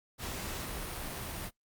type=noise; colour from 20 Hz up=pink; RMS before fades=-39 dBFS; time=0.18-1.51 s; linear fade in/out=50 ms; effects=noise-tail reverb RT60 0.1 s tail -19 dB re dry + Opus 48 kbps